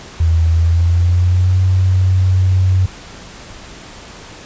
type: tone with pitch glide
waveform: sine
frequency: 82 to 93.11 Hz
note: E2 to F#2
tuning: -9 to +11 cents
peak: -9 dBFS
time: 0.2-2.86 s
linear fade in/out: 5 ms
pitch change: +220 cents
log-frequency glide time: 0.52-1.6 s
effects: pink hiss -35 dBFS RMS until 4.45 s + resampled to 16000 Hz